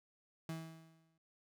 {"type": "tone with exponential decay", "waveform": "35% pulse", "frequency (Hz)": 162.2, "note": "E3", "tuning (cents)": -28, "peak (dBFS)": -37, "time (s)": [0.49, 1.18], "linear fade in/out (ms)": 2, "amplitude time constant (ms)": 150, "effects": []}